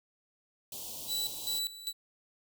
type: band-stop noise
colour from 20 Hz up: white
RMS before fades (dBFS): -42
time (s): 0.72-1.59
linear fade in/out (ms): 2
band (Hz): 970 to 2900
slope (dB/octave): 48
type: tone with tremolo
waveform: sawtooth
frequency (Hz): 3951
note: B7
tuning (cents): 0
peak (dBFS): -28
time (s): 1.07-1.93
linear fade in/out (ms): 50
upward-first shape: square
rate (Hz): 2.5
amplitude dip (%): 80
effects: none